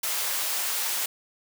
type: high-pass noise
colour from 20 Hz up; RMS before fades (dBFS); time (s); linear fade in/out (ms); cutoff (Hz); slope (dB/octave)
white; -28; 0.03-1.06; 5; 580; 12
effects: none